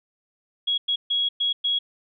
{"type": "tone bursts at uneven times", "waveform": "sine", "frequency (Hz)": 3322, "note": "G#7", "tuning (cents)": 0, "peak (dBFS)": -20, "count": 5, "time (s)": [[0.67, 0.78], [0.88, 0.96], [1.1, 1.29], [1.4, 1.53], [1.64, 1.79]], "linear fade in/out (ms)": 10, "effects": []}